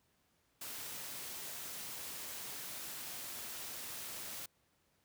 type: noise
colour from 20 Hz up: white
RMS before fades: -45 dBFS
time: 0.61-4.46 s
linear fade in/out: 5 ms
effects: pink hiss -75 dBFS RMS until 5.04 s + high-pass 60 Hz 12 dB/octave